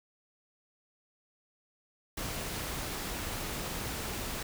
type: noise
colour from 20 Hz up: pink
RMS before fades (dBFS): -37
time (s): 2.17-4.43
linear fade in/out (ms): 5
effects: none